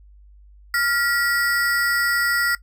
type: ring-modulated tone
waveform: square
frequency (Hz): 1661.2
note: G#6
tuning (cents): 0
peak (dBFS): -16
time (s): 0.74-2.55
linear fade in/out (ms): 2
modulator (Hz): 266
effects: noise-tail reverb RT60 0.1 s tail -19 dB re dry + added 50 Hz sine -45 dBFS peak until 2.62 s